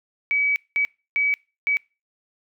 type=tone bursts at uneven times; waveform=sine; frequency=2279 Hz; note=C#7; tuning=47 cents sharp; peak=-18 dBFS; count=4; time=0.31-0.56 / 0.76-0.85 / 1.16-1.34 / 1.67-1.77 s; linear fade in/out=0 ms; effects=noise-tail reverb RT60 0.3 s tail -25 dB re dry